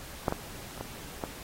clicks, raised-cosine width 1 ms, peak -11 / -16 / -30 / -21 / -18 dBFS, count 5, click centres 0.282 / 0.324 / 0.777 / 0.81 / 1.238 s, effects pink hiss -45 dBFS RMS until 1.43 s + AAC 48 kbps

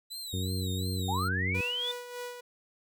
sawtooth tone with vibrato, 3924 Hz, B7, 12 cents flat, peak -35 dBFS, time 0.1-1.29 s, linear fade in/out 20 ms, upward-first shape sine, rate 2.8 Hz, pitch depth 110 cents each way
harmonic tone, 93.3 Hz, F#2, 15 cents sharp, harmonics 1 / 2 / 3 / 4 / 5, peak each -31 / -37 / -41 / -43 / -45 dBFS, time 0.33-1.61 s, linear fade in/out 5 ms
sine linear sweep, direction up, 733 to 3600 Hz, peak -30 dBFS, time 1.08-1.92 s, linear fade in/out 10 ms
sawtooth tone with tremolo, 489.1 Hz, B4, 17 cents flat, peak -32 dBFS, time 1.54-2.41 s, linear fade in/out 10 ms, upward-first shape sine, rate 3.3 Hz, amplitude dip 55%
effects none

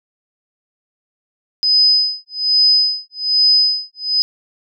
sine tone with tremolo, 5020 Hz, D#8, 15 cents sharp, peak -8 dBFS, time 1.63-4.22 s, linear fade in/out 0 ms, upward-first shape sine, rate 1.2 Hz, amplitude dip 100%, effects none

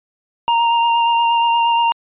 square tone with vibrato, 932.3 Hz, A#5, in tune, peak -13 dBFS, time 0.48-1.92 s, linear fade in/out 0 ms, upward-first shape sine, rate 8.5 Hz, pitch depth 14 cents each way, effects resampled to 8000 Hz

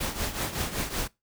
pink noise with tremolo, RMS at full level -28 dBFS, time 0-1.08 s, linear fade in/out 10 ms, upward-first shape triangle, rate 5.3 Hz, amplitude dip 75%, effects noise-tail reverb RT60 0.2 s tail -21 dB re dry

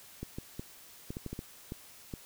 clicks, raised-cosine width 3 ms, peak -25 dBFS, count 10, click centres 0.23 / 0.385 / 0.595 / 1.105 / 1.169 / 1.263 / 1.33 / 1.391 / 1.721 / 2.138 s, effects white hiss -54 dBFS RMS until 2.25 s

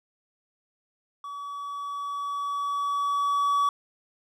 triangle tone with level ramp, 1139 Hz, C#6, 47 cents sharp, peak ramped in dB -33 to -18 dBFS, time 1.24-3.69 s, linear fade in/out 2 ms, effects none

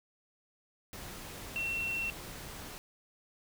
sine tone in noise, 2714 Hz, E7, 50 cents sharp, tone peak -32 dBFS, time 1.56-2.1 s, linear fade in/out 0 ms, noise pink, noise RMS -45 dBFS, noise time 0.93-2.78 s, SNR +10 dB, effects none

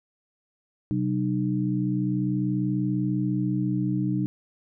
sine tone cluster, 129.5 / 189.8 / 304.3 Hz, C3 / F#3 / D#4, -17 / +44 / -38 cents, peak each -27 dBFS, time 0.91-4.26 s, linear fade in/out 0 ms, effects none

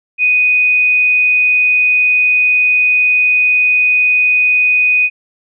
sine tone, 2489 Hz, D#7, in tune, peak -8 dBFS, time 0.18-5.1 s, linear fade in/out 50 ms, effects none

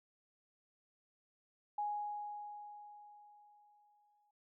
sine tone with exponential decay, 830.6 Hz, G#5, in tune, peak -34 dBFS, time 1.78-4.31 s, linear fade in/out 5 ms, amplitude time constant 550 ms, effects none

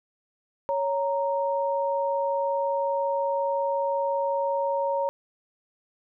sine tone pair together, 556 / 930.5 Hz, C#5 / A#5, +5 / -3 cents, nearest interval major sixth, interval 892 cents, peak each -25 / -27 dBFS, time 0.69-5.09 s, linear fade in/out 0 ms, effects none

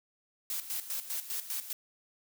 blue noise with tremolo, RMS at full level -35 dBFS, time 0.5-1.73 s, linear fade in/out 2 ms, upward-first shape square, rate 5 Hz, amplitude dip 70%, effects none

